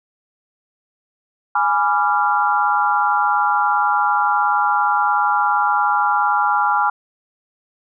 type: chord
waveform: sine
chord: G# diminished seventh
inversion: none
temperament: equal with one note detuned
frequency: 830.6 / 987.8 / 1174.7 / 1381.7 Hz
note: G#5 / B5 / D6 / F6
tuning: 0 / 0 / 0 / -19 cents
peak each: -18 / -21 / -22 / -19 dBFS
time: 1.55-6.9 s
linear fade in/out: 5 ms
effects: none